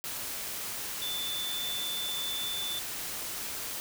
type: tone in noise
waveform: sine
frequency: 3520 Hz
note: A7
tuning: in tune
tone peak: -33 dBFS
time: 1.02-2.79 s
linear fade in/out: 0 ms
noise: white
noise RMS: -37 dBFS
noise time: 0.04-3.8 s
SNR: +1 dB
effects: none